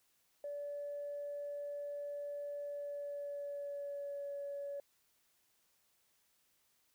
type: tone with pitch glide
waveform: sine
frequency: 577 to 566.4 Hz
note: D5 to C#5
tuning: -31 to +37 cents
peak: -39 dBFS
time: 0.44-4.8 s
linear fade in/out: 2 ms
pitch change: -32 cents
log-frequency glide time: 2.63-4.3 s
effects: tanh soft clip ceiling -35 dBFS + white hiss -75 dBFS RMS until 6.94 s